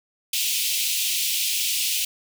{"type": "high-pass noise", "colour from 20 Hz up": "pink", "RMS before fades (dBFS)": -24, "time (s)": [0.33, 2.05], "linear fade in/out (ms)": 5, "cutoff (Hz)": 2500, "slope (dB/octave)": 48, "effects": []}